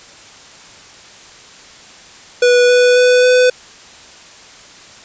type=tone with pitch steps; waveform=square; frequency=490 / 493.7 / 497.4 / 501.2 Hz; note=B4 / B4 / B4 / B4; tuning=-14 / -1 / +12 / +25 cents; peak=-8 dBFS; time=2.42-3.5 s; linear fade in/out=5 ms; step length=270 ms; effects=white hiss -39 dBFS RMS until 5.04 s + resampled to 16000 Hz